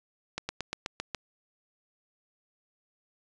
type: slowing click train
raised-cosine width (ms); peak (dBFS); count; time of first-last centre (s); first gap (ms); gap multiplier
0.2; -15; 7; 0.38-1.147; 110; 1.06
effects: resampled to 22050 Hz